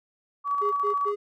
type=tone with tremolo; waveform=sine; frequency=1139 Hz; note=C#6; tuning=47 cents sharp; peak=-22 dBFS; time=0.44-1.13 s; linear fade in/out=50 ms; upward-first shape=square; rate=14 Hz; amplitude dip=30%
type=tone bursts; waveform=triangle; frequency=411.3 Hz; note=G#4; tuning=17 cents flat; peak=-24 dBFS; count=3; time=0.61-1.16 s; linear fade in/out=20 ms; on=110 ms; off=110 ms
effects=none